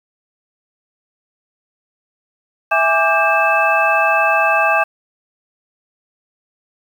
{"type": "tone cluster", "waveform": "sine", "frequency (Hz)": [658, 825, 1173, 1589, 2622], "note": ["E5", "G#5", "D6", "G6", "E7"], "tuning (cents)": [-3, -12, -2, 23, -10], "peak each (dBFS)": -18, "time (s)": [2.71, 4.84], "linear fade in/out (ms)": 10, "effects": ["7-bit"]}